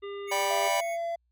harmonic tone, 401.4 Hz, G4, 41 cents sharp, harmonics 1 / 3 / 5 / 7 / 9, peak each -35 / -45 / -49 / -52 / -54 dBFS, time 0.02-0.69 s, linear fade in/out 20 ms
square tone with tremolo, 2207 Hz, C#7, 8 cents flat, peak -34 dBFS, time 0.27-0.98 s, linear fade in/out 50 ms, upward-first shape square, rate 2.8 Hz, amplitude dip 40%
45% pulse chord, G major, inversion second, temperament just, 588 / 784 / 980 Hz, D5 / G5 / B5, +2 / 0 / -14 cents, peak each -31 / -32 / -30 dBFS, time 0.31-0.81 s, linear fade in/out 10 ms
triangle tone, 677 Hz, E5, 46 cents sharp, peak -27 dBFS, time 0.5-1.16 s, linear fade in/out 10 ms
effects added 60 Hz sine -69 dBFS peak until 1.31 s

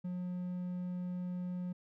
triangle tone, 179.7 Hz, F3, 50 cents sharp, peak -34 dBFS, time 0.04-1.73 s, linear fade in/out 10 ms, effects none

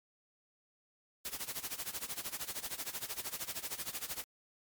white noise with tremolo, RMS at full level -38 dBFS, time 1.25-4.24 s, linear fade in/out 0 ms, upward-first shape sine, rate 13 Hz, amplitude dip 85%, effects MP3 96 kbps

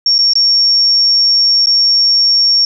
sine tone with dropouts, 5510 Hz, F8, 24 cents flat, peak -7 dBFS, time 0.06-2.65 s, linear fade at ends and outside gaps 2 ms, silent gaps 0.182-0.188 / 0.335-0.354 / 1.659-1.669 s, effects none

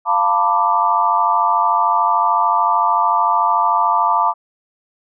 sine chord, B half-diminished seventh, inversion second, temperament equal with one note detuned, 698.5 / 894.3 / 987.8 / 1174.7 Hz, F5 / A5 / B5 / D6, 0 / +28 / 0 / 0 cents, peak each -21 / -17 / -18 / -17 dBFS, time 0.05-4.34 s, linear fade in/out 50 ms, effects none

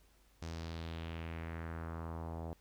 sawtooth tone with low-pass filter sweep, 82.3 Hz, E2, 2 cents flat, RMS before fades -43 dBFS, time 0.42-2.53 s, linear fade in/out 0 ms, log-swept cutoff 6100 to 700 Hz, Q 2.2, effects added 50 Hz sine -66 dBFS peak until 2.6 s + pink hiss -70 dBFS RMS until 2.6 s

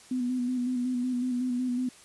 sine tone with vibrato, 249.4 Hz, B3, 17 cents sharp, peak -26 dBFS, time 0.11-1.89 s, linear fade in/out 5 ms, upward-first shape square, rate 5.4 Hz, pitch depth 31 cents each way, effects white hiss -53 dBFS RMS until 2.04 s + resampled to 24000 Hz

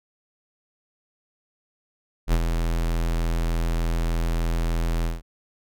square tone with ADSR envelope, 41.68 Hz, E1, 20 cents sharp, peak -16 dBFS, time 2.27-5.22 s, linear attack 59 ms, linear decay 56 ms, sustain -6 dB, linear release 170 ms, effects none

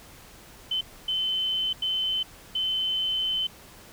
sine tone bursts at uneven times, 3059 Hz, G7, 43 cents flat, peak -24 dBFS, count 4, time 0.71-0.81 / 1.08-1.73 / 1.82-2.23 / 2.55-3.47 s, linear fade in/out 5 ms, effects pink hiss -49 dBFS RMS until 3.92 s

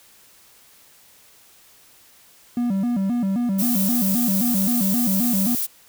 triangle tone with vibrato, 216.2 Hz, A3, 30 cents flat, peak -17 dBFS, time 2.57-5.55 s, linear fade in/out 2 ms, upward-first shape square, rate 3.8 Hz, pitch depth 190 cents each way
violet noise, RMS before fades -24 dBFS, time 3.58-5.67 s, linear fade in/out 20 ms
effects white hiss -52 dBFS RMS until 5.88 s

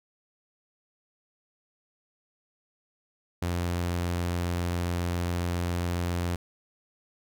sawtooth tone, 87.31 Hz, F2, in tune, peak -23 dBFS, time 3.42-6.36 s, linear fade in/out 5 ms, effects none

